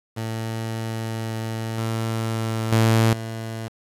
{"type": "tone with level steps", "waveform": "sawtooth", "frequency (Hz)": 112.4, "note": "A2", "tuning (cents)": 37, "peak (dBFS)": [-22, -19, -11, -25], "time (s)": [0.16, 3.69], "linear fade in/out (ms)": 20, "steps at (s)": [1.78, 2.72, 3.13], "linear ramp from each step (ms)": 2, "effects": ["resampled to 32000 Hz", "7-bit"]}